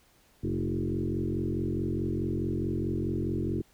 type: tone with frequency modulation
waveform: sine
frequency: 220 Hz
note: A3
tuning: in tune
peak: -27 dBFS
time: 0.43-3.62 s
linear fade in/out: 10 ms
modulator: 44.7 Hz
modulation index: 3.6
effects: pink hiss -63 dBFS RMS until 3.73 s